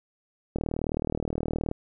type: click train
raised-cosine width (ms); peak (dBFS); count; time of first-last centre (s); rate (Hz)
2; -15; 46; 0.56-1.714; 39
effects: none